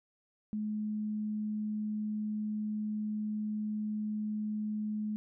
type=tone; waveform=sine; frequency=212.6 Hz; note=G#3; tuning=41 cents sharp; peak=-32 dBFS; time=0.53-5.16 s; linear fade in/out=0 ms; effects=none